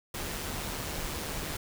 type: noise with amplitude modulation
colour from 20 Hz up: pink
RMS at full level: -34 dBFS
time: 0.14-1.57 s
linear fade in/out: 5 ms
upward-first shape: sine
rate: 150 Hz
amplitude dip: 40%
effects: none